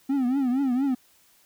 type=tone with vibrato; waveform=triangle; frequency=261.6 Hz; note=C4; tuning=in tune; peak=-19 dBFS; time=0.09-0.95 s; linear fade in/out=10 ms; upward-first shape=triangle; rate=4.3 Hz; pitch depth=160 cents each way; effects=white hiss -60 dBFS RMS until 1.45 s